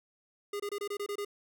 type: tone bursts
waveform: square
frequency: 408.1 Hz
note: G#4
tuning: 30 cents flat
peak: -34 dBFS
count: 8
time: 0.53-1.249 s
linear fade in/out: 5 ms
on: 68 ms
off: 25 ms
effects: none